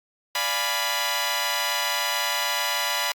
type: chord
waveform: 10% pulse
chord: D diminished seventh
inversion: none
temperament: equal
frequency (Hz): 587.3 / 698.5 / 830.6 / 987.8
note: D5 / F5 / Ab5 / Cb6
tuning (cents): 0 / 0 / 0 / 0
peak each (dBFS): -23 / -23 / -23 / -17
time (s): 0.35-3.12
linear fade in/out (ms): 2
effects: Opus 48 kbps